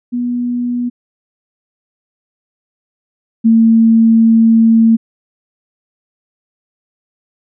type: tone pair in turn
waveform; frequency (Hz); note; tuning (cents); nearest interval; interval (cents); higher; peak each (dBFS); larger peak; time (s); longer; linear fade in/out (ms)
sine; 243.3 / 226.1; B3 / A3; -26 / +47; minor second; 127; first; -14 / -5; second; 0.12-0.9 / 3.44-4.97; second; 20
effects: none